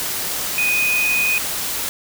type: tone in noise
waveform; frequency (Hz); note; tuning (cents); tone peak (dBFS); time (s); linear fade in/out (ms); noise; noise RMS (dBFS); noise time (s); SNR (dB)
sine; 2489; D#7; 0; -16; 0.58-1.38; 0; white; -24; 0-1.89; +5
effects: none